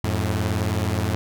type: beating tone pair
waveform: sawtooth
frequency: 89.1 / 108.1 Hz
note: F2 / A2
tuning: +35 / -30 cents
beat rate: 19 Hz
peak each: -20 dBFS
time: 0.04-1.15 s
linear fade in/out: 0 ms
effects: none